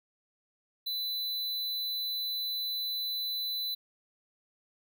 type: tone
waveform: square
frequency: 4000 Hz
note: B7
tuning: 21 cents sharp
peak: -32 dBFS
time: 0.86-3.75 s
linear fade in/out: 10 ms
effects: none